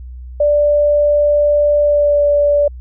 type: tone with pitch glide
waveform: sine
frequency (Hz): 587.3 to 580.6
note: D5 to D5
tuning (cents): 0 to -20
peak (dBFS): -9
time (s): 0.4-2.68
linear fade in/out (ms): 5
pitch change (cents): -20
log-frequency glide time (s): 1.81-2.23
effects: added 62 Hz sine -28 dBFS peak until 2.8 s